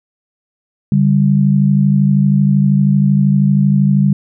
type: tone pair together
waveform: sine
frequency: 143.4 / 196.18 Hz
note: D3 / G3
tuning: -41 / +2 cents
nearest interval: perfect fourth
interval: 543 cents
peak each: -11 dBFS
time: 0.92-4.13 s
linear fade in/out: 2 ms
effects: none